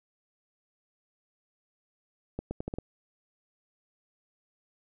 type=accelerating click train; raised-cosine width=2 ms; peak=-20 dBFS; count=6; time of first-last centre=2.39-2.786 s; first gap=120 ms; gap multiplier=0.79; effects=none